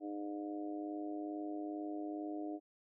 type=harmonic tone; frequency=102.3 Hz; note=G#2; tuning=26 cents flat; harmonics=3 / 4 / 5 / 6 / 7; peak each=-40 / -49 / -55 / -50 / -49 dBFS; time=0-2.6 s; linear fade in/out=50 ms; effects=none